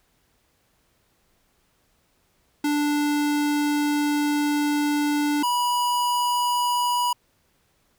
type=tone pair in turn; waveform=square; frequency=293.7 / 975.4 Hz; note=D4 / B5; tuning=0 / -22 cents; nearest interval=octave + major sixth; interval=2078 cents; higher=second; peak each=-21 dBFS; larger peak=neither; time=2.64-5.43 / 5.43-7.13 s; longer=first; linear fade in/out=5 ms; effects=pink hiss -66 dBFS RMS until 7.98 s